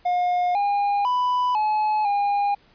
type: tone with pitch steps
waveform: triangle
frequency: 715 / 811 / 993 / 854 / 811 Hz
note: F5 / G#5 / B5 / G#5 / G#5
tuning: +41 / -41 / +9 / +48 / -41 cents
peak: -17 dBFS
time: 0.05-2.55 s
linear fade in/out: 10 ms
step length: 500 ms
effects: pink hiss -57 dBFS RMS until 2.74 s + resampled to 11025 Hz